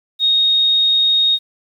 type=tone; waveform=sine; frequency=3729 Hz; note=A#7; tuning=in tune; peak=-11 dBFS; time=0.19-1.39 s; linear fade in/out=50 ms; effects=8-bit